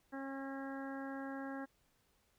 harmonic tone, 271.6 Hz, C#4, 35 cents flat, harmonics 1 / 2 / 3 / 4 / 5 / 6 / 7, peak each -43 / -49 / -50 / -55 / -55 / -51 / -59 dBFS, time 0.12-1.66 s, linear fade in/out 20 ms, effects pink hiss -75 dBFS RMS until 2.38 s

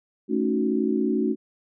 sine chord, D# half-diminished seventh, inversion second, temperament equal, 220 / 277.2 / 311.1 / 370 Hz, A3 / C#4 / D#4 / F#4, 0 / 0 / 0 / 0 cents, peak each -25 / -26 / -28 / -26 dBFS, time 0.28-1.36 s, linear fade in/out 50 ms, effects none

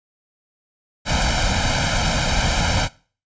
pink noise with comb filter, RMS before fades -19 dBFS, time 1.05-2.89 s, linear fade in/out 50 ms, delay 1.3 ms, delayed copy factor +0.9, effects noise-tail reverb RT60 0.4 s tail -21 dB re dry + resampled to 16000 Hz

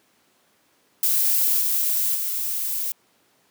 violet noise with level steps, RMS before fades -20 / -22 / -26 dBFS, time 1.03-2.92 s, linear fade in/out 2 ms, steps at 1.6 / 2.14 s, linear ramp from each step 20 ms, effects pink hiss -62 dBFS RMS until 3.5 s + high-pass 200 Hz 12 dB/octave

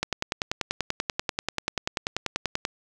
click train, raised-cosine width 0.2 ms, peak -8 dBFS, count 28, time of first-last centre 0.03-2.651 s, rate 10.3 Hz, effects none

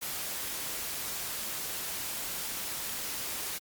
white noise, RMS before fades -36 dBFS, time 0.01-3.59 s, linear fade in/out 20 ms, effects Opus 48 kbps

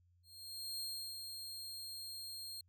sawtooth tone with ADSR envelope, 4222 Hz, C8, 15 cents sharp, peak -37 dBFS, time 0.23-2.61 s, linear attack 570 ms, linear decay 350 ms, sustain -5 dB, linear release 3 ms, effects added 88 Hz sine -68 dBFS peak until 2.68 s

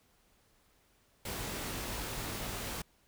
pink noise with comb filter, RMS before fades -39 dBFS, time 1.25-2.82 s, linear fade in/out 5 ms, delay 20 ms, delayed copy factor +0.55, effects pink hiss -69 dBFS RMS until 3.07 s

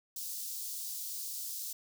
white high-pass noise, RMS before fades -40 dBFS, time 0.16-1.73 s, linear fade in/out 5 ms, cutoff 4400 Hz, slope 24 dB/octave, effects none

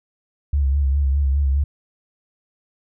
sine tone with vibrato, 69.5 Hz, C#2, 5 cents sharp, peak -15 dBFS, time 0.53-1.64 s, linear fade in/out 5 ms, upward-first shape sine, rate 4.9 Hz, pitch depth 63 cents each way, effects none

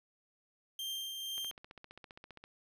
40% pulse tone with tremolo, 3168 Hz, G7, 18 cents sharp, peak -36 dBFS, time 0.79-1.51 s, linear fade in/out 2 ms, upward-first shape triangle, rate 2.1 Hz, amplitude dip 40%
click train, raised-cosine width 0.3 ms, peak -34 dBFS, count 17, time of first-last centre 1.38-2.44 s, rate 15.1 Hz
effects none

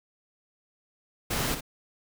pink noise with echo, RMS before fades -29 dBFS, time 1.3-1.55 s, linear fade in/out 10 ms, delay 59 ms, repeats 1, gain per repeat -8 dB, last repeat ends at 1.609 s, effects none

